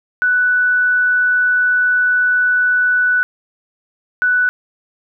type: tone pair in turn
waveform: sine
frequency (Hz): 1486 / 1486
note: F#6 / F#6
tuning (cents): +7 / +7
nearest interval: unison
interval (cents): 0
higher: neither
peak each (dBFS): -11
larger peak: neither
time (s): 0.22-3.23 / 4.22-4.49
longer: first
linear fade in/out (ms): 0
effects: none